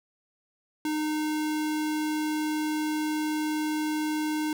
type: tone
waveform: square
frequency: 306.5 Hz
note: D#4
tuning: 26 cents flat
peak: -27 dBFS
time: 0.85-4.53 s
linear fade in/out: 2 ms
effects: none